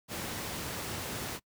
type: noise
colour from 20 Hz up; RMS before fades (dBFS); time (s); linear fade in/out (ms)
pink; -37; 0.08-1.4; 50
effects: noise-tail reverb RT60 0.1 s tail -24 dB re dry + high-pass 80 Hz 12 dB/octave